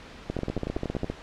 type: two click trains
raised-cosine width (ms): 2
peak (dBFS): -16 / -15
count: 8 / 13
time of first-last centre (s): 0.39-1.044 / 0.3-1.1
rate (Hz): 10.7 / 15
effects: pink hiss -45 dBFS RMS until 1.22 s + low-pass 4000 Hz 12 dB/octave